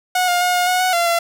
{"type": "tone with pitch steps", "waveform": "sawtooth", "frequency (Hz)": [731, 709, 720, 716, 730, 739, 687, 681], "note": ["F#5", "F5", "F#5", "F5", "F#5", "F#5", "F5", "F5"], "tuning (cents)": [-21, 26, -47, 43, -24, -2, -29, -44], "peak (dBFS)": -11, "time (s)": [0.15, 1.19], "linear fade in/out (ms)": 5, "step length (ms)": 130, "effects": []}